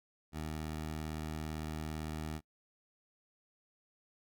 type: tone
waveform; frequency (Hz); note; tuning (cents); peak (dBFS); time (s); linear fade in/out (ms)
15% pulse; 77.78; D#2; 0; -32; 0.32-2.41; 50
effects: noise-tail reverb RT60 0.1 s tail -25 dB re dry